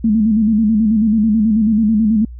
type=tone with vibrato; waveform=sine; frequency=217.3 Hz; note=A3; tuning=21 cents flat; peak=-10 dBFS; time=0.04-2.25 s; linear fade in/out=5 ms; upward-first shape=square; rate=9.2 Hz; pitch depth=67 cents each way; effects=added 60 Hz sine -29 dBFS peak until 2.39 s